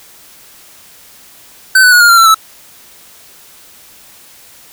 square tone with pitch steps, 1531 / 1491.7 / 1453.4 / 1416.2 / 1379.8 / 1344.4 / 1309.9 Hz, G6 / F#6 / F#6 / F6 / F6 / E6 / E6, -41 / +14 / -31 / +24 / -21 / +34 / -11 cents, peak -4 dBFS, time 1.75-2.345 s, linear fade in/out 5 ms, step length 85 ms, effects white hiss -40 dBFS RMS until 4.72 s

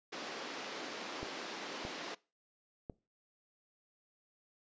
pink band-pass noise, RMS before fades -44 dBFS, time 0.12-2.15 s, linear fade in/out 10 ms, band 250 to 5700 Hz, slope 24 dB/octave
clicks, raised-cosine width 2 ms, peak -29 dBFS, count 3, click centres 1.23 / 1.851 / 2.898 s
effects noise-tail reverb RT60 0.3 s tail -22 dB re dry + resampled to 16000 Hz

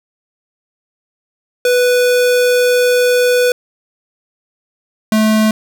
square tone pair in turn, 493.9 / 216.9 Hz, B4 / A3, 0 / -25 cents, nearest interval octave + major second, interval 1425 cents, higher first, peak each -10 dBFS, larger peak neither, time 1.65-3.52 / 5.12-5.51 s, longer first, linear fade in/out 2 ms, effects none

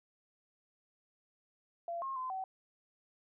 sine tone with pitch steps, 683 / 1073 / 1028 / 760 Hz, F5 / C6 / C6 / F#5, -39 / +43 / -31 / +46 cents, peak -36 dBFS, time 1.88-2.44 s, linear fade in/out 2 ms, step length 140 ms, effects none

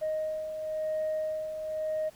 sine beating tone pair, 622.3 / 623.27 Hz, D#5 / D#5, 0 / +3 cents, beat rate 0.97 Hz, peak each -37 / -29 dBFS, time 0.01-2.1 s, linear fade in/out 20 ms, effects tanh soft clip ceiling -25 dBFS + pink hiss -57 dBFS RMS until 2.15 s

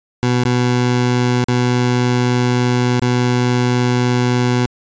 20% pulse tone with dropouts, 123.47 Hz, B2, in tune, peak -8 dBFS, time 0.23-4.66 s, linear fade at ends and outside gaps 0 ms, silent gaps 0.437-0.452 / 1.442-1.485 / 2.996-3.018 s, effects resampled to 16000 Hz

